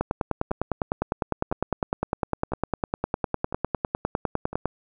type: two click trains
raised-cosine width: 1 ms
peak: -20 / -9 dBFS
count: 5 / 47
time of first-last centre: 0.51-4.53 / 0.01-4.656 s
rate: 0.995 / 9.9 Hz
effects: none